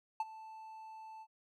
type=tone with ADSR envelope; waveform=triangle; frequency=880 Hz; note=A5; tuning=in tune; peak=-28 dBFS; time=0.2-1.27 s; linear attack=3 ms; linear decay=33 ms; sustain=-18 dB; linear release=55 ms; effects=none